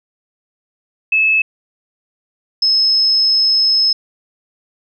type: tone pair in turn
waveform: sine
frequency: 2600 / 5185 Hz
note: E7 / E8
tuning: -24 / -29 cents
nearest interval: octave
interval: 1195 cents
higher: second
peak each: -10 dBFS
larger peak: neither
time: 1.12-1.42 / 2.62-3.93 s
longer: second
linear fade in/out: 5 ms
effects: none